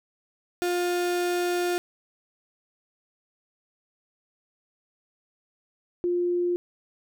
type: tone pair in turn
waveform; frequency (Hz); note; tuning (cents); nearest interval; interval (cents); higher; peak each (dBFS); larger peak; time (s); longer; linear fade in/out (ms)
35% pulse / sine; 353.5 / 352.1; F4 / F4; +21 / +14; unison; 7; first; -22; neither; 0.62-1.78 / 6.04-6.56; first; 0
effects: none